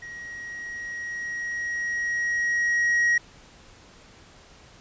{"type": "tone with level ramp", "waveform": "triangle", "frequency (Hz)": 1896, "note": "A#6", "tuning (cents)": 29, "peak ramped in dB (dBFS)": [-35, -16], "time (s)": [0.02, 3.18], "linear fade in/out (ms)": 5, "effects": ["pink hiss -51 dBFS RMS until 4.8 s", "resampled to 16000 Hz"]}